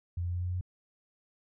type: tone with pitch steps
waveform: sine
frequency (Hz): 87 / 87.61 / 88.21 / 88.83 / 89.45 / 90.07 / 90.69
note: F2 / F2 / F2 / F2 / F2 / F#2 / F#2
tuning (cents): -6 / +6 / +18 / +30 / +42 / -46 / -34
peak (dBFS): -30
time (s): 0.17-0.611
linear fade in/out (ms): 5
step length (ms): 63
effects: none